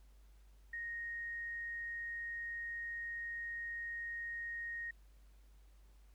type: tone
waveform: sine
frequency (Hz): 1864.7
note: A#6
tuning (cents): 0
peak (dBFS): -40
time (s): 0.73-4.91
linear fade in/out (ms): 5
effects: added 50 Hz sine -59 dBFS peak until 6.14 s + pink hiss -74 dBFS RMS until 6.14 s